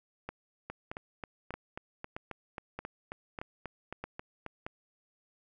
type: two click trains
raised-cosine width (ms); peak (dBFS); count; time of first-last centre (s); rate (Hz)
0.5; -23 / -24; 8 / 15; 0.29-4.665 / 0.7-4.463; 1.6 / 3.72
effects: none